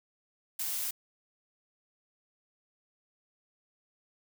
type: noise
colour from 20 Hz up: blue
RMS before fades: -34 dBFS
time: 0.59-0.91 s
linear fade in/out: 5 ms
effects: none